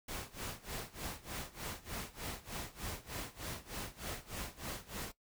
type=noise with tremolo; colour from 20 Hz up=pink; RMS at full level=-41 dBFS; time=0.08-5.12 s; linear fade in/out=5 ms; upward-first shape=sine; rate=3.3 Hz; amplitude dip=90%; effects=noise-tail reverb RT60 0.1 s tail -17 dB re dry